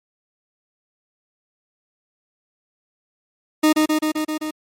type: tone with echo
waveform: 40% pulse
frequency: 308.7 Hz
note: D#4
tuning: 14 cents flat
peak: -11 dBFS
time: 3.63-3.73 s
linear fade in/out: 10 ms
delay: 130 ms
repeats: 6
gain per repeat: -2 dB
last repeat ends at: 4.51 s
effects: MP3 64 kbps